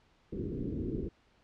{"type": "low-pass noise", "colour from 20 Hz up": "white", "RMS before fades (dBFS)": -36, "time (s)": [0.32, 1.09], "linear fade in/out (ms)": 10, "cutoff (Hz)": 400, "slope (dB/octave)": 48, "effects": ["pink hiss -67 dBFS RMS until 1.43 s", "low-pass 4000 Hz 12 dB/octave"]}